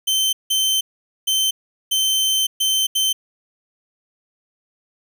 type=tone bursts at uneven times; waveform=sawtooth; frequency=3094 Hz; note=G7; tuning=23 cents flat; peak=-13 dBFS; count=6; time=0.07-0.33 / 0.5-0.81 / 1.27-1.51 / 1.91-2.47 / 2.6-2.87 / 2.95-3.13 s; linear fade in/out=10 ms; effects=none